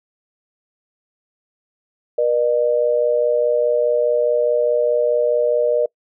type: tone pair together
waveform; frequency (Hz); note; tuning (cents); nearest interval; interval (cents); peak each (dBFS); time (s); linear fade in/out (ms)
sine; 480.2 / 605; B4 / D#5; -49 / -49; major third; 400; -17; 2.18-5.86; 5
effects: noise-tail reverb RT60 0.1 s tail -25 dB re dry